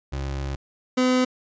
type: tone pair in turn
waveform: 30% pulse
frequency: 68.4 / 254 Hz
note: C#2 / B3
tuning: -23 / +49 cents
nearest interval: octave + major seventh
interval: 2272 cents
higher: second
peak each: -24 / -15 dBFS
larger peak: second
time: 0.12-0.56 / 0.97-1.25 s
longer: first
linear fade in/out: 10 ms
effects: resampled to 16000 Hz